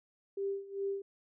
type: tone with tremolo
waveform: sine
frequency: 395 Hz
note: G4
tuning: 13 cents sharp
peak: -31 dBFS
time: 0.37-1.02 s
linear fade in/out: 5 ms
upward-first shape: sine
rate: 2.5 Hz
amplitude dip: 85%
effects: none